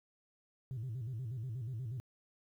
sine tone with vibrato, 120 Hz, B2, 49 cents flat, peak -36 dBFS, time 0.71-2 s, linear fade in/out 0 ms, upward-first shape square, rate 8.3 Hz, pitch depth 150 cents each way, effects tanh soft clip ceiling -36 dBFS + 12-bit

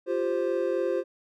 triangle chord, F suspended second, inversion none, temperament just, 349.2 / 392.9 / 523.8 Hz, F4 / G4 / C5, 0 / +4 / +2 cents, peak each -27 / -28 / -26 dBFS, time 0.06-1.04 s, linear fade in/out 50 ms, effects none

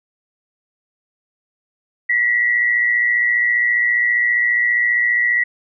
sine tone pair together, 1933.1 / 2048 Hz, B6 / C7, -38 / -38 cents, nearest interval minor second, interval 100 cents, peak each -14 / -23 dBFS, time 2.09-5.44 s, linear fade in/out 10 ms, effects none

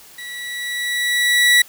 30% pulse tone with level ramp, 1946 Hz, B6, 26 cents flat, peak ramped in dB -28 to -6 dBFS, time 0.18-1.62 s, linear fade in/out 5 ms, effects white hiss -44 dBFS RMS until 1.68 s

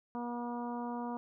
harmonic tone, 240 Hz, B3, 49 cents flat, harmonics 1 / 2 / 3 / 4 / 5 / 6, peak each -38 / -45 / -44 / -42 / -50 / -58 dBFS, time 0.15-1.17 s, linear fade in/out 0 ms, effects none

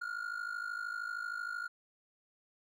triangle ring-modulated tone, 1418 Hz, F6, 26 cents sharp, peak -32 dBFS, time 0.01-1.68 s, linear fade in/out 10 ms, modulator 26.5 Hz, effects none

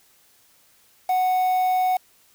triangle tone with quantisation, 740 Hz, F#5, in tune, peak -16 dBFS, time 1.09-1.97 s, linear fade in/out 5 ms, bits 6, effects white hiss -58 dBFS RMS until 2.34 s

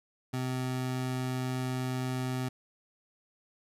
25% pulse tone, 128.3 Hz, C3, 34 cents flat, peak -27 dBFS, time 0.33-2.49 s, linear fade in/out 10 ms, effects resampled to 32000 Hz

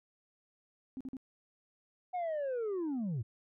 sine tone bursts, 262.5 Hz, C4, 6 cents sharp, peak -38 dBFS, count 3, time 0.97-1.168 s, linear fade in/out 0 ms, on 36 ms, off 45 ms
sine linear sweep, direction down, 740 to 100.6 Hz, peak -30 dBFS, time 2.13-3.23 s, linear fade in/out 20 ms
effects tanh soft clip ceiling -32 dBFS

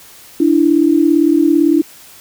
sine tone pair together, 293.9 / 331.7 Hz, D4 / E4, +1 / +11 cents, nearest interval major second, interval 210 cents, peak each -11 dBFS, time 0.4-1.82 s, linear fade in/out 5 ms, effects white hiss -40 dBFS RMS until 2.2 s

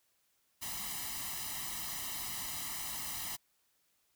white noise with comb filter, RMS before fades -40 dBFS, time 0.61-3.37 s, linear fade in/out 20 ms, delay 1 ms, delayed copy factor +0.8, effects white hiss -75 dBFS RMS until 4.15 s

